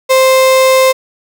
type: tone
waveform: 35% pulse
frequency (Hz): 523.3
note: C5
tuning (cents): 0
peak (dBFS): -4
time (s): 0.09-0.93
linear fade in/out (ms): 20
effects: none